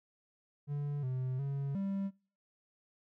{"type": "tone with pitch steps", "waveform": "triangle", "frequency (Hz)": [144.6, 128.7, 139.1, 196.1], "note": ["D3", "C3", "C#3", "G3"], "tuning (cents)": [-27, -28, 6, 1], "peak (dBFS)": -31, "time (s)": [0.67, 2.11], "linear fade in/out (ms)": 50, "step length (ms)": 360, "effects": ["noise-tail reverb RT60 0.4 s tail -24 dB re dry"]}